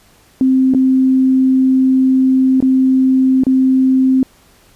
sine tone with dropouts, 261.6 Hz, C4, in tune, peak -8 dBFS, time 0.41-4.23 s, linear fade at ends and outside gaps 1 ms, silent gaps 0.738-0.747 / 2.604-2.625 / 3.436-3.467 s, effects pink hiss -49 dBFS RMS until 4.75 s + resampled to 32000 Hz

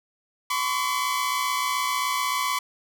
sawtooth tone cluster, 1016 / 1083 / 1139 Hz, B5 / C#6 / C#6, +49 / -41 / +47 cents, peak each -23 / -30 / -23 dBFS, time 0.5-2.59 s, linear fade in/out 5 ms, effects none

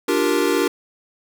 square chord, G minor seventh, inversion second, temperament equal, 293.7 / 349.2 / 392 / 466.2 Hz, D4 / F4 / G4 / Bb4, 0 / 0 / 0 / 0 cents, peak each -23 dBFS, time 0.08-0.68 s, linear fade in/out 5 ms, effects none

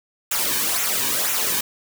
white noise with flanger, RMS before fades -22 dBFS, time 0.31-1.61 s, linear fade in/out 5 ms, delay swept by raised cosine 0.21 to 1.51 ms, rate 2 Hz, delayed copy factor -0.65, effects none

